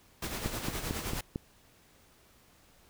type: noise with tremolo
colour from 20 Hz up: pink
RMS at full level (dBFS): -35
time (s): 0.22-1.21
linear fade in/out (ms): 5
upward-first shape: sine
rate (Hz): 9.6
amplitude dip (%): 50
type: click train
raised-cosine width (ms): 3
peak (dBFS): -20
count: 5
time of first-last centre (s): 0.46-1.359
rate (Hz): 4.45
effects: pink hiss -62 dBFS RMS until 2.89 s